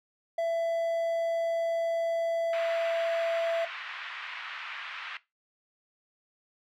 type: tone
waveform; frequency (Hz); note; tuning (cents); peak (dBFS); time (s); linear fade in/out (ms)
triangle; 667; E5; +20; -24; 0.38-3.65; 5
type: band-pass noise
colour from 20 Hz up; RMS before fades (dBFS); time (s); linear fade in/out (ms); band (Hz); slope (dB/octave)
pink; -40; 2.53-5.17; 2; 1200 to 3000; 24
effects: noise-tail reverb RT60 0.2 s tail -17 dB re dry